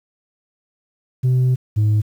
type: tone pair in turn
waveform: sine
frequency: 127.5 / 106.26 Hz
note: C3 / G#2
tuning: -44 / +40 cents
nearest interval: minor third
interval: 316 cents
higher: first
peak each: -10 dBFS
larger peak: neither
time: 1.23-1.56 / 1.76-2.02 s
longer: first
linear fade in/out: 20 ms
effects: tanh soft clip ceiling -12 dBFS + 8-bit